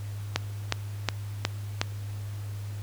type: click train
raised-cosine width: 0.2 ms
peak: -6 dBFS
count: 5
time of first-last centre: 0.36-1.815 s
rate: 2.75 Hz
effects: added 102 Hz sine -33 dBFS peak until 2.82 s + pink hiss -50 dBFS RMS until 2.82 s